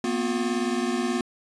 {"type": "tone cluster", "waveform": "square", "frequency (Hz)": [233.1, 251.9, 358.2], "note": ["A#3", "B3", "F4"], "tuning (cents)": [0, 34, 44], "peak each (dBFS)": -29, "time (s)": [0.04, 1.21], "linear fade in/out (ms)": 2, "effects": ["resampled to 22050 Hz"]}